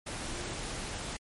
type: tone in noise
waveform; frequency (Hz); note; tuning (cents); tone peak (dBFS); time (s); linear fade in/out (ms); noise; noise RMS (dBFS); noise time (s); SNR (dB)
sine; 349.2; F4; 0; -47; 0.33-0.54; 10; pink; -38; 0.06-1.17; -12
effects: MP3 48 kbps